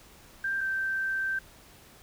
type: tone pair in turn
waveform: sine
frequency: 1581 / 1561 Hz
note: G6 / G6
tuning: +14 / -8 cents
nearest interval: unison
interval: 22 cents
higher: first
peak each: -27 dBFS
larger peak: neither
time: 0.44-0.61 / 0.61-1.39 s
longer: second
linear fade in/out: 5 ms
effects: pink hiss -54 dBFS RMS until 2.02 s